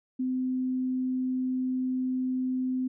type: tone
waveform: sine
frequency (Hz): 256.5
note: C4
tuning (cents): -34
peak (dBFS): -26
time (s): 0.19-2.88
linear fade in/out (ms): 10
effects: none